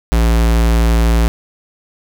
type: tone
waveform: square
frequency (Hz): 57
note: A#1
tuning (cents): -38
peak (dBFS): -10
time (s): 0.12-1.28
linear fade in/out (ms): 0
effects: none